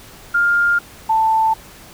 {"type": "tone pair in turn", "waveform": "sine", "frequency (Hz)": [1405, 885.1], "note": ["F6", "A5"], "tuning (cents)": [10, 10], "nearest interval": "minor sixth", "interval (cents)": 800, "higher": "first", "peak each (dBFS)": -12, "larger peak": "neither", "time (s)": [[0.34, 0.79], [1.09, 1.54]], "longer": "neither", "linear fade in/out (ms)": 10, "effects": ["pink hiss -41 dBFS RMS until 1.93 s"]}